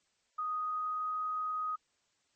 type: tone with pitch glide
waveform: sine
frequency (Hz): 1244.5 to 1252.4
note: D#6 to D#6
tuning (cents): 0 to +11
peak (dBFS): -32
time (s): 0.38-1.76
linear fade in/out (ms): 10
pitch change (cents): +11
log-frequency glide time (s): 0.5-1.17
effects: white hiss -75 dBFS RMS until 2.35 s + MP3 32 kbps